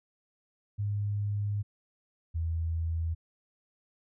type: tone pair in turn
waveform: sine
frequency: 102.7 / 82.2 Hz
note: G#2 / E2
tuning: -19 / -4 cents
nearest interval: major third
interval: 385 cents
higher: first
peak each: -28 dBFS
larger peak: neither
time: 0.78-1.63 / 2.34-3.15 s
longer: first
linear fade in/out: 20 ms
effects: none